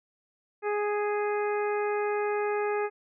harmonic tone, 415.3 Hz, G#4, in tune, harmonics 1 / 2 / 3 / 4 / 5 / 6, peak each -27 / -33 / -37 / -39 / -41 / -43 dBFS, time 0.62-2.9 s, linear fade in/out 50 ms, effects none

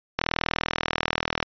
click train, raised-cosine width 0.3 ms, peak -6 dBFS, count 51, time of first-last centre 0.19-1.428 s, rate 40.4 Hz, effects resampled to 11025 Hz

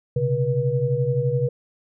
sine tone cluster, 126.3 / 138 / 482.8 Hz, B2 / C#3 / B4, +39 / -7 / -39 cents, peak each -24 / -23 / -23 dBFS, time 0.16-1.49 s, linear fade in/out 5 ms, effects none

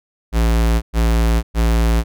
square tone bursts, 56.6 Hz, A1, 50 cents sharp, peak -13 dBFS, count 3, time 0.32-2.04 s, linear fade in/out 50 ms, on 500 ms, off 110 ms, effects none

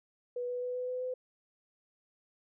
sine tone with pitch steps, 490 / 493.4 / 496.8 / 500.3 / 503.8 / 507.3 Hz, B4 / B4 / B4 / B4 / B4 / B4, -14 / -2 / +10 / +22 / +34 / +46 cents, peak -33 dBFS, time 0.36-1.14 s, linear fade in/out 5 ms, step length 130 ms, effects none

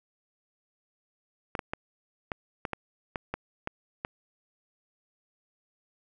clicks, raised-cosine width 0.5 ms, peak -16 dBFS, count 10, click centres 1.552 / 1.592 / 1.735 / 2.318 / 2.652 / 2.733 / 3.158 / 3.34 / 3.674 / 4.049 s, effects none

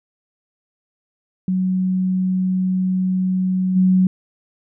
sine tone with level steps, 185.7 Hz, F#3, 7 cents sharp, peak -16 / -11 dBFS, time 1.48-4.07 s, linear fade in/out 2 ms, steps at 3.75 s, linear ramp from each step 20 ms, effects none

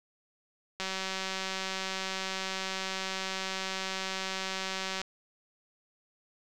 click train, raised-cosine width 0.2 ms, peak -17 dBFS, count 802, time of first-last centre 0.8-5.016 s, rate 190 Hz, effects none

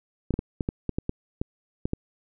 clicks, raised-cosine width 3 ms, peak -13 dBFS, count 11, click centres 0.307 / 0.34 / 0.391 / 0.608 / 0.689 / 0.893 / 0.985 / 1.094 / 1.415 / 1.855 / 1.934 s, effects none

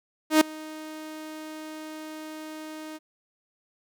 sawtooth tone with ADSR envelope, 311.1 Hz, D#4, in tune, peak -9 dBFS, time 0.3-2.99 s, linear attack 110 ms, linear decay 5 ms, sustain -24 dB, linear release 32 ms, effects none

